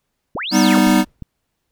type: linear two-way sweep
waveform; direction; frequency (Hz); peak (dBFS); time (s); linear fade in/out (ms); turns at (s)
sine; up then down; 94.2 to 6300 to 94.2; -22; 0.35-0.79; 0; 0.58
type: chord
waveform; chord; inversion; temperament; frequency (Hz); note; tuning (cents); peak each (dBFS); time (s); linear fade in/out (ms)
square; G augmented; none; equal; 196 / 246.9 / 311.1; G3 / B3 / D#4; 0 / 0 / 0; -16; 0.51-1.05; 50
type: noise with exponential decay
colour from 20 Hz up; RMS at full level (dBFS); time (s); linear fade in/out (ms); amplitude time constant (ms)
brown; -28; 0.87-1.21; 0; 73
type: click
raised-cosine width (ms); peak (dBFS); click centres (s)
5; -18; 1.223
effects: pink hiss -73 dBFS RMS until 1.71 s